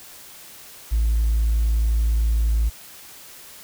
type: tone with hard clipping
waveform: sine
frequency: 55.6 Hz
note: A1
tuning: 19 cents sharp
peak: -17 dBFS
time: 0.91-2.7 s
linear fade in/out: 20 ms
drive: 1 dB
effects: white hiss -43 dBFS RMS until 3.63 s